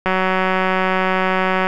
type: click train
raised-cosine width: 0.5 ms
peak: -3 dBFS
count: 302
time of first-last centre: 0.06-1.67 s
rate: 187 Hz
effects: none